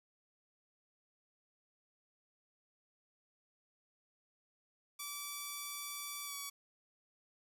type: tone with pitch glide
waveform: 5% pulse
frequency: 1156 to 1134.8 Hz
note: D6 to C#6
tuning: -28 to +40 cents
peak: -30 dBFS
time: 4.99-6.5 s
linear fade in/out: 10 ms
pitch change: -32 cents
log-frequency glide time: 6.25-6.34 s
effects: none